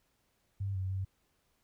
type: tone with pitch steps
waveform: sine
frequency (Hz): 98.4 / 94.2 / 95.5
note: G2 / F#2 / G2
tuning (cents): +7 / +32 / -45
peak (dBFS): -32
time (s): 0.6-1.05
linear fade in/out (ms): 10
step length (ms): 150
effects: pink hiss -75 dBFS RMS until 1.63 s